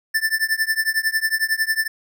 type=tone with tremolo; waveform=square; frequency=1769 Hz; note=A6; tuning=9 cents sharp; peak=-15 dBFS; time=0.14-1.88 s; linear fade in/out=10 ms; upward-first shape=triangle; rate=11 Hz; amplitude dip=100%; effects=none